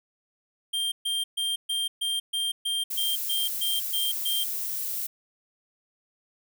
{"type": "tone bursts", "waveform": "square", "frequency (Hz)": 3182, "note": "G7", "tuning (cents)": 25, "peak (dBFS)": -26, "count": 12, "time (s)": [0.73, 4.44], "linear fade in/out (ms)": 10, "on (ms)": 190, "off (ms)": 130}
{"type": "noise", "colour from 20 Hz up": "violet", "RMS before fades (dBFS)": -31, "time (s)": [2.9, 5.07], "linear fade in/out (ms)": 10}
{"effects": []}